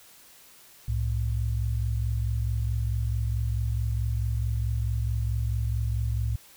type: tone pair together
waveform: sine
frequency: 65.41 / 110.01 Hz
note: C2 / A2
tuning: 0 / 0 cents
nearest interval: major sixth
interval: 900 cents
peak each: -27 dBFS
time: 0.88-6.36 s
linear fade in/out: 5 ms
effects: white hiss -53 dBFS RMS until 6.56 s